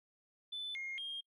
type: tone with pitch steps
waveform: sine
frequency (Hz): 3507 / 2137 / 3223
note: A7 / C7 / G7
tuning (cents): -6 / +36 / +47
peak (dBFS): -38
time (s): 0.52-1.21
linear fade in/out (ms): 10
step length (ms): 230
effects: noise-tail reverb RT60 0.1 s tail -26 dB re dry + tanh soft clip ceiling -36 dBFS